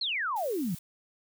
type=exponential sweep; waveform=sine; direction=down; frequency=4396 to 155.56 Hz; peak=-28 dBFS; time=0.01-0.75 s; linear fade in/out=5 ms
type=noise; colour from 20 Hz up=blue; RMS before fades=-46 dBFS; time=0.36-0.79 s; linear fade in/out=5 ms
effects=none